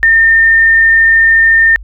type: tone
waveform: sine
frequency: 1813 Hz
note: A#6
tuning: 49 cents flat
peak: -4 dBFS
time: 0.03-1.76 s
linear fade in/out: 0 ms
effects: added 50 Hz sine -26 dBFS peak until 1.83 s